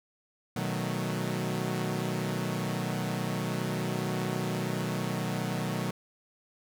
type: chord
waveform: sawtooth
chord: B dominant seventh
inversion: none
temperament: equal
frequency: 123.47 / 155.56 / 185 / 220 Hz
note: B2 / D#3 / F#3 / A3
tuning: 0 / 0 / 0 / 0 cents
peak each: -31 / -31 / -30 / -34 dBFS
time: 0.56-5.91 s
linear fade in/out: 5 ms
effects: none